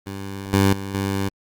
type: tone with level steps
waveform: 15% pulse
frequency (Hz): 98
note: G2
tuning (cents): 0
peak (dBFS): -23 / -8 / -22 / -15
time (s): 0.06-1.29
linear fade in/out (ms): 10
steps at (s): 0.53 / 0.73 / 0.94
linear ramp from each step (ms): 2
effects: Opus 32 kbps